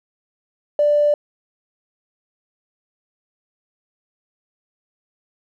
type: tone with tanh clipping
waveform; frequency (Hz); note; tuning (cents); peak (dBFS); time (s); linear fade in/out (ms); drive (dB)
triangle; 589; D5; +5; -12; 0.79-1.14; 2; 2
effects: none